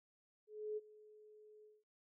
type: tone with ADSR envelope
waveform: sine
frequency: 426.1 Hz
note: G#4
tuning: 44 cents sharp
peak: -38 dBFS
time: 0.47-1.84 s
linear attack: 300 ms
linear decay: 30 ms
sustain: -21 dB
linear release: 200 ms
effects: none